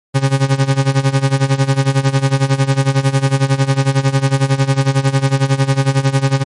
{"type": "tone with tremolo", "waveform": "40% pulse", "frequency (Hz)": 135.8, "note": "C#3", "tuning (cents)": -35, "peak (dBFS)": -7, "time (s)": [0.14, 6.44], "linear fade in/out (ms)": 20, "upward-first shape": "sine", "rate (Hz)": 11, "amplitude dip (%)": 85, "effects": ["MP3 48 kbps"]}